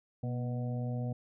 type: harmonic tone with a mistuned harmonic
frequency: 123.47 Hz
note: B2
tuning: in tune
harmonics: 1 / 2 / 4 / 5 / 6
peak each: -33 / -39 / -45 / -47 / -49 dBFS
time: 0.23-1.13 s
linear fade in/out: 5 ms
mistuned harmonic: 2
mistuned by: -49 cents
effects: none